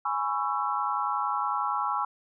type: chord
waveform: sine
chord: C# minor seventh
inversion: second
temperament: just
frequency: 831.5 / 997.9 / 1108.7 / 1330.5 Hz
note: G#5 / B5 / C#6 / E6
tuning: +2 / +18 / 0 / +16 cents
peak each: -31 / -32 / -31 / -31 dBFS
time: 0.05-2.05 s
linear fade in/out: 5 ms
effects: none